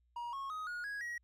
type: tone with pitch steps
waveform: triangle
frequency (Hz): 952 / 1093.6 / 1256.2 / 1443 / 1657.5 / 1904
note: A#5 / C#6 / D#6 / F#6 / G#6 / A#6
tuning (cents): +36 / -24 / +16 / -44 / -4 / +36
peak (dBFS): -37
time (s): 0.16-1.18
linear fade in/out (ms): 5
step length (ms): 170
effects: added 60 Hz sine -70 dBFS peak until 1.23 s